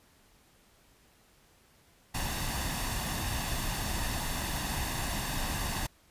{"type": "noise with comb filter", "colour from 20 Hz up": "pink", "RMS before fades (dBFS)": -33, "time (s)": [2.14, 5.87], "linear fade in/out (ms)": 10, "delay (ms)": 1.1, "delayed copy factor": 0.55, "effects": ["pink hiss -63 dBFS RMS until 6.1 s", "resampled to 32000 Hz"]}